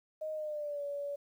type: tone with pitch glide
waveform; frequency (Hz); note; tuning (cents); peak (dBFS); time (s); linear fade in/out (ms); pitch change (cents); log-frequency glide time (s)
sine; 622.3 to 570.7; D#5 to D5; 0 to -50; -35; 0.21-1.16; 10; -150; 0.33-0.84
effects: 11-bit